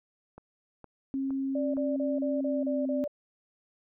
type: click train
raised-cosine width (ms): 1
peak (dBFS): -32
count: 4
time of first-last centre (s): 0.38-1.769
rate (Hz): 2.16
type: tone with pitch glide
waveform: sine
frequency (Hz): 270 to 263.5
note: C#4 to C4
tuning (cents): -45 to +12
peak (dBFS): -28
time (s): 1.14-3.04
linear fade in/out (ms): 0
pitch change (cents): -43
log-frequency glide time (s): 2.4-2.86
type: tone bursts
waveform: sine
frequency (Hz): 587.3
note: D5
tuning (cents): 0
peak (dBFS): -30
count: 7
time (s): 1.55-3.078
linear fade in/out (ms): 5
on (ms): 190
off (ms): 33
effects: none